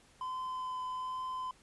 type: tone with vibrato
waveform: triangle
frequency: 1021 Hz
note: C6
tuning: 43 cents flat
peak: -34 dBFS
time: 0.21-1.51 s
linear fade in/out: 2 ms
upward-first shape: triangle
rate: 1.2 Hz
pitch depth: 12 cents each way
effects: pink hiss -63 dBFS RMS until 1.62 s + resampled to 24000 Hz